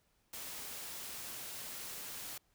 white noise, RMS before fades -45 dBFS, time 0.33-2.38 s, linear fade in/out 5 ms, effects pink hiss -75 dBFS RMS until 2.54 s

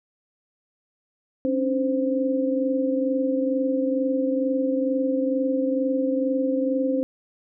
sine tone cluster, 269.7 / 291.9 / 519 Hz, C#4 / D4 / C5, -47 / -10 / -14 cents, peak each -23 / -30 / -24 dBFS, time 1.45-7.03 s, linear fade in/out 0 ms, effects none

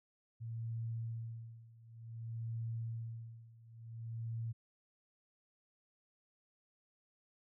sine tone with tremolo, 114.4 Hz, A#2, 32 cents flat, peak -37 dBFS, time 0.4-4.53 s, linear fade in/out 20 ms, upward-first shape sine, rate 0.55 Hz, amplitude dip 90%, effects none

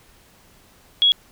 sine tone, 3333 Hz, G#7, 5 cents sharp, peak -12 dBFS, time 1.02-1.12 s, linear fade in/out 0 ms, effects pink hiss -53 dBFS RMS until 1.31 s

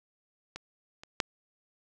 clicks, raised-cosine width 0.2 ms, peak -22 / -28 / -8 dBFS, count 3, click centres 0.56 / 1.035 / 1.202 s, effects none

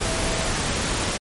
sine tone in noise, 653 Hz, E5, 17 cents flat, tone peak -32 dBFS, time 0.04-0.5 s, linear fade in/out 20 ms, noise pink, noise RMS -24 dBFS, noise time 0-1.18 s, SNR -11 dB, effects MP3 48 kbps

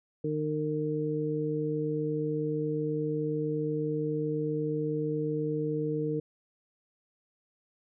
harmonic tone, 152.4 Hz, D#3, 36 cents flat, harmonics 1 / 2 / 3, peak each -33 / -33 / -31 dBFS, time 0.24-6.2 s, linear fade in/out 5 ms, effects none

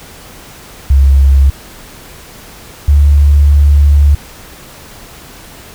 sine tone pair in turn, 68.3 / 72.1 Hz, C#2 / D2, -25 / -31 cents, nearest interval minor second, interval 94 cents, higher second, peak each -3 / -3 dBFS, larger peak neither, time 0.9-1.5 / 2.88-4.15 s, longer second, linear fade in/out 5 ms, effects pink hiss -34 dBFS RMS until 5.74 s

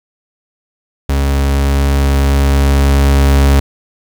40% pulse tone with level ramp, 69.3 Hz, C#2, in tune, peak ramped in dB -10 to -5 dBFS, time 1.09-3.6 s, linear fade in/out 5 ms, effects 7-bit

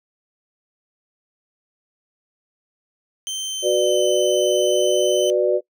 25% pulse tone with pitch glide, 3112 to 3041 Hz, G7 to F#7, -13 to +47 cents, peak -21 dBFS, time 3.27-5.3 s, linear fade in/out 0 ms, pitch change -40 cents, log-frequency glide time 3.46-4.06 s
sine chord, B minor, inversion second, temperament just, 370.4 / 493.9 / 592.7 Hz, F#4 / B4 / D5, +2 / 0 / +16 cents, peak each -19 / -21 / -19 dBFS, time 3.62-5.61 s, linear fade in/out 50 ms
effects noise-tail reverb RT60 0.1 s tail -22 dB re dry

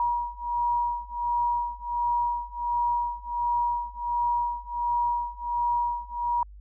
sine beating tone pair, 956 / 957.4 Hz, A#5 / A#5, +43 / +46 cents, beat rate 1.4 Hz, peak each -28 / -27 dBFS, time 0-6.43 s, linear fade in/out 2 ms, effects added 50 Hz sine -43 dBFS peak until 6.6 s

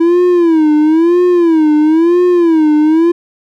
triangle tone with vibrato, 328.7 Hz, E4, 5 cents flat, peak -4 dBFS, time 0-3.12 s, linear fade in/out 10 ms, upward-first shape sine, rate 1 Hz, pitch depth 150 cents each way, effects none

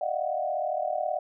sine tone cluster, 602 / 641 / 716 / 754 Hz, D5 / E5 / F5 / F#5, +43 / -49 / +43 / +32 cents, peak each -31 / -33 / -31 / -33 dBFS, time 0.01-1.19 s, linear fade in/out 5 ms, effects none

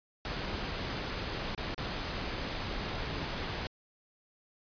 pink noise with dropouts, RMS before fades -36 dBFS, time 0.25-3.67 s, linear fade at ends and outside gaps 1 ms, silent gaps 1.549-1.577 / 1.745-1.779 s, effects resampled to 11025 Hz

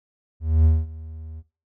triangle tone with ADSR envelope, 79.3 Hz, D#2, 33 cents sharp, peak -10 dBFS, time 0.4-1.43 s, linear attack 250 ms, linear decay 210 ms, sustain -22 dB, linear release 44 ms, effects noise-tail reverb RT60 0.3 s tail -17 dB re dry

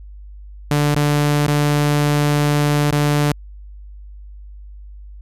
sawtooth tone with dropouts, 146.8 Hz, D3, in tune, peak -10 dBFS, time 0.71-3.32 s, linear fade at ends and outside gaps 2 ms, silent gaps 0.946-0.961 / 1.469-1.48 / 2.908-2.925 s, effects added 50 Hz sine -34 dBFS peak until 5.21 s + resampled to 32000 Hz

